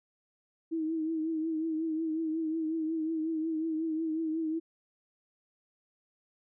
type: tone with vibrato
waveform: sine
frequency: 319.8 Hz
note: D#4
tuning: 48 cents sharp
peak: -29 dBFS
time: 0.71-4.6 s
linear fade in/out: 20 ms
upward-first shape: triangle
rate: 5.5 Hz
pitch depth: 57 cents each way
effects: none